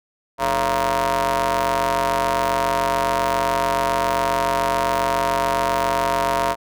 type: ring-modulated tone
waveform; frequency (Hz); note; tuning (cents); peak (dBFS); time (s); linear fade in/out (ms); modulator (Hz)
sawtooth; 128.4; C3; -32; -11; 0.38-6.56; 50; 811
effects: none